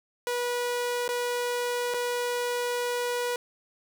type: tone with dropouts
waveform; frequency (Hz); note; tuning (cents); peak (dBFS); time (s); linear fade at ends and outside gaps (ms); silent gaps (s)
sawtooth; 486.6; B4; -26; -23; 0.27-3.36; 1; 1.079-1.089 / 1.939-1.943
effects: none